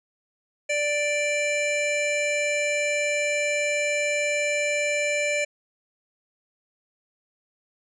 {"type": "tone pair together", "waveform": "square", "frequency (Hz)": [587.3, 2349], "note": ["D5", "D7"], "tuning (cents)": [0, 0], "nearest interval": "2 octaves", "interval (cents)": 2400, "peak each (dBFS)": -26, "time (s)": [0.69, 5.45], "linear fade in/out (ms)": 10, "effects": ["resampled to 22050 Hz"]}